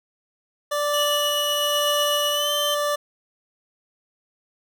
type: tone with tremolo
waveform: 25% pulse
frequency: 586 Hz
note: D5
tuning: 4 cents flat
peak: -17 dBFS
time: 0.71-2.96 s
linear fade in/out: 10 ms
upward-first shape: sine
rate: 1 Hz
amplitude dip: 35%
type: tone with pitch glide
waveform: 40% pulse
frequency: 2938 to 3100 Hz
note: F#7 to G7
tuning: -13 to -20 cents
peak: -22 dBFS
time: 0.93-2.75 s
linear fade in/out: 10 ms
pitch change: +93 cents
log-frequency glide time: 2.32-2.51 s
effects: none